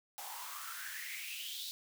white noise with high-pass filter sweep, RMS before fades -44 dBFS, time 0.18-1.71 s, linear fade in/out 0 ms, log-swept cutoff 750 to 4000 Hz, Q 6.9, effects none

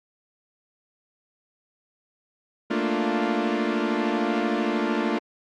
sawtooth chord, Bb major seventh, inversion third, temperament equal, 220 / 233.1 / 293.7 / 349.2 Hz, A3 / Bb3 / D4 / F4, 0 / 0 / 0 / 0 cents, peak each -24 dBFS, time 2.7-5.19 s, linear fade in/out 10 ms, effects low-pass 3000 Hz 12 dB/octave + Opus 48 kbps

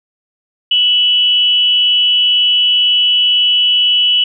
sine tone with amplitude modulation, 2960 Hz, F#7, in tune, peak -6 dBFS, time 0.71-4.24 s, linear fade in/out 5 ms, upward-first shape sine, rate 298 Hz, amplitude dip 50%, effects none

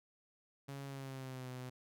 sawtooth tone with pitch glide, 138.59 to 127.09 Hz, C#3 to C3, 0 to -50 cents, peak -40 dBFS, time 0.68-1.7 s, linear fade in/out 10 ms, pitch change -150 cents, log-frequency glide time 0.85-1.49 s, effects none

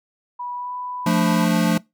sine tone with pitch glide, 979 to 992.1 Hz, B5 to B5, -15 to +8 cents, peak -27 dBFS, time 0.39-1.45 s, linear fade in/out 10 ms, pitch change +23 cents, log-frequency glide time 0.54-0.74 s
square chord, D minor, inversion first, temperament equal, 174.61 / 220 / 293.7 Hz, F3 / A3 / D4, 0 / 0 / 0 cents, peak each -20 / -21 / -24 dBFS, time 1.06-1.78 s, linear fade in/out 5 ms
effects noise-tail reverb RT60 0.2 s tail -23 dB re dry

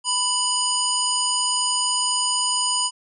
harmonic tone, 987.8 Hz, B5, in tune, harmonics 1 / 3 / 5 / 7 / 9, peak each -26 / -26 / -26 / -26 / -26 dBFS, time 0.04-2.91 s, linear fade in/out 50 ms, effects none

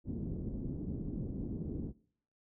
white low-pass noise, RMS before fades -39 dBFS, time 0.04-1.93 s, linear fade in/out 50 ms, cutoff 290 Hz, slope 24 dB/octave, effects noise-tail reverb RT60 0.6 s tail -22 dB re dry

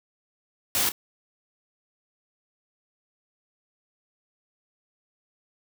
white noise with echo, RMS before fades -24 dBFS, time 0.75-0.89 s, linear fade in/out 0 ms, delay 29 ms, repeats 1, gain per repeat -11 dB, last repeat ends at 0.919 s, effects none

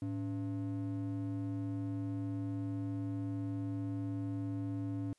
triangle ring-modulated tone, 196 Hz, G3, in tune, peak -30 dBFS, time 0.02-5.13 s, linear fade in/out 0 ms, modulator 87.7 Hz, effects white hiss -75 dBFS RMS until 5.18 s + resampled to 24000 Hz

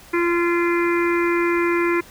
harmonic tone, 344.4 Hz, F4, 24 cents flat, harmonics 1 / 3 / 4 / 5 / 6 / 7, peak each -18 / -26 / -29 / -30 / -27 / -30 dBFS, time 0.13-2.01 s, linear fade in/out 10 ms, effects pink hiss -45 dBFS RMS until 2.1 s

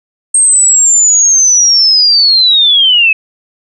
sine linear sweep, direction down, 8510 to 2544 Hz, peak -4 dBFS, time 0.34-3.13 s, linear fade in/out 5 ms, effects none

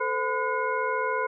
sine tone cluster, 441.5 / 516 / 1008 / 1451 / 2165 Hz, A4 / C5 / B5 / F#6 / C#7, +6 / -24 / +35 / -34 / -41 cents, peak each -31 / -31 / -28 / -31 / -37 dBFS, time 0-1.27 s, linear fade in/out 10 ms, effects none

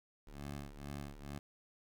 15% pulse ring-modulated tone, 71.5 Hz, D2, 46 cents flat, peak -35 dBFS, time 0.27-1.39 s, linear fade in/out 5 ms, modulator 34.6 Hz, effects none

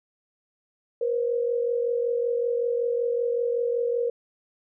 sine tone pair together, 474.7 / 520 Hz, A#4 / C5, +31 / -11 cents, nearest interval major second, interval 158 cents, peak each -23 / -30 dBFS, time 1.01-4.1 s, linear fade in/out 5 ms, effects none

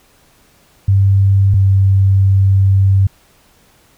sine tone pair in turn, 98 / 97.04 Hz, G2 / G2, 0 / -17 cents, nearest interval unison, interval 17 cents, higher first, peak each -7 dBFS, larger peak neither, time 0.88-1.54 / 1.54-3.07 s, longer second, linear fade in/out 5 ms, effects pink hiss -51 dBFS RMS until 3.97 s

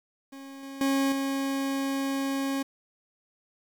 40% pulse tone with level steps, 272.8 Hz, C#4, 28 cents flat, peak -40 / -37 / -22 / -26 dBFS, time 0.32-2.63 s, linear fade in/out 10 ms, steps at 0.63 / 0.81 / 1.12 s, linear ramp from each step 2 ms, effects 10-bit

